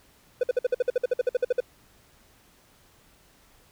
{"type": "tone bursts", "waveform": "triangle", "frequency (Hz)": 497.8, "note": "B4", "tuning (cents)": 14, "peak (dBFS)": -17, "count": 16, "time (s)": [0.41, 1.604], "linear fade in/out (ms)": 5, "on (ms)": 24, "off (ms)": 54, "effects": ["pink hiss -59 dBFS RMS until 3.71 s"]}